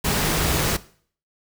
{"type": "tone in noise", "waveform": "sine", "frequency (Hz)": 155.56, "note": "D#3", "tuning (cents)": 0, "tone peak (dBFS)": -29, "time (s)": [0.04, 0.77], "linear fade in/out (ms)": 10, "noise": "pink", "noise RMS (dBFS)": -22, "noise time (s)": [0.04, 0.77], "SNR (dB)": -10, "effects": ["noise-tail reverb RT60 0.5 s tail -18 dB re dry"]}